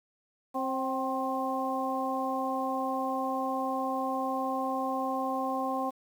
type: harmonic tone with a mistuned harmonic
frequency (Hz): 265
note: C4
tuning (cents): +22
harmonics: 1 / 2 / 3 / 4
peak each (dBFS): -34 / -35 / -33 / -34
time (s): 0.54-5.91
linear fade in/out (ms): 20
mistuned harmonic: 3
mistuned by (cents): -41
effects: 9-bit

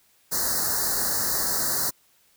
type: band-stop noise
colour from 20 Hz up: white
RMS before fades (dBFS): -25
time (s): 0.31-1.91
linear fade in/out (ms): 20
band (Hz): 1900 to 4100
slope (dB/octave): 96
effects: white hiss -62 dBFS RMS until 2.36 s

